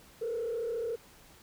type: tone with frequency modulation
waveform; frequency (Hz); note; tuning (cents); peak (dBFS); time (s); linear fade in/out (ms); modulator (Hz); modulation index
sine; 462.6; A#4; -13; -30; 0.21-0.96; 10; 34.2; 0.79
effects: tanh soft clip ceiling -27 dBFS + pink hiss -57 dBFS RMS until 1.42 s